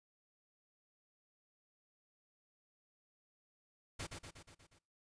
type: noise with echo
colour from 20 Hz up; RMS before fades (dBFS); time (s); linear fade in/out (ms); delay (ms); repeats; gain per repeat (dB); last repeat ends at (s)
pink; -43; 3.99-4.07; 10; 120; 6; -4; 4.79
effects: noise-tail reverb RT60 0.4 s tail -23 dB re dry + resampled to 22050 Hz